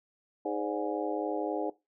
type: harmonic tone with a mistuned harmonic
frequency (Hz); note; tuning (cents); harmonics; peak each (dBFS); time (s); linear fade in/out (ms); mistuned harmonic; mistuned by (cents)
103.83; G#2; 0; 3 / 4 / 5 / 6 / 7 / 8; -35 / -36 / -37 / -38 / -38 / -39; 0.45-1.7; 5; 6; -93
effects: noise-tail reverb RT60 0.2 s tail -18 dB re dry